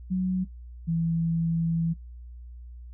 sine tone pair in turn, 185 / 165.72 Hz, F#3 / E3, 0 / +9 cents, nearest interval major second, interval 191 cents, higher first, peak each -23 dBFS, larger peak neither, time 0.1-0.45 / 0.87-1.94 s, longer second, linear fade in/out 20 ms, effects noise-tail reverb RT60 0.2 s tail -24 dB re dry + added 60 Hz sine -40 dBFS peak until 2.93 s

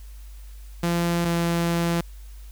sawtooth tone pair in turn, 171.3 / 169.92 Hz, F3 / F3, -33 / -47 cents, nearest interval unison, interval 14 cents, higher first, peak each -17 dBFS, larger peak neither, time 0.83-1.25 / 1.25-2.01 s, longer second, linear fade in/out 5 ms, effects added 50 Hz sine -38 dBFS peak until 2.51 s + white hiss -55 dBFS RMS until 2.51 s

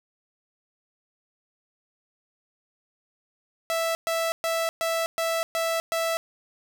sawtooth tone bursts, 659.3 Hz, E5, in tune, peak -20 dBFS, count 7, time 3.7-6.17 s, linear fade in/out 0 ms, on 250 ms, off 120 ms, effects none

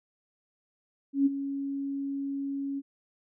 sine tone with ADSR envelope, 277.2 Hz, C#4, in tune, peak -18 dBFS, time 1.13-2.82 s, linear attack 130 ms, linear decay 24 ms, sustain -12 dB, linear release 39 ms, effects none

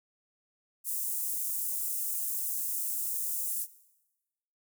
white high-pass noise, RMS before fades -33 dBFS, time 0.84-3.67 s, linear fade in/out 50 ms, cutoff 7900 Hz, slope 24 dB/octave, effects noise-tail reverb RT60 1.0 s tail -18 dB re dry

